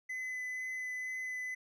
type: tone with vibrato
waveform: triangle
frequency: 2017 Hz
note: B6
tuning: 36 cents sharp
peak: -35 dBFS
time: 0.09-1.55 s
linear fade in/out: 10 ms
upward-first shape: sine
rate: 2.1 Hz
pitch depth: 9 cents each way
effects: none